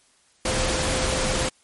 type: tone in noise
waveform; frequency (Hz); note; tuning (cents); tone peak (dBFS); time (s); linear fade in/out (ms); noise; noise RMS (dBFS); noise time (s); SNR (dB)
sine; 518; C5; -17; -29; 0.45-1.49; 5; pink; -24; 0.45-1.49; -8
effects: white hiss -60 dBFS RMS until 1.63 s + MP3 48 kbps